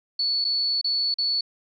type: tone with dropouts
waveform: sine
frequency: 4435 Hz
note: C#8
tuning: in tune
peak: -21 dBFS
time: 0.19-1.41 s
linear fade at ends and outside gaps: 5 ms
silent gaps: 0.444-0.448 / 0.814-0.843 / 1.142-1.184 s
effects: none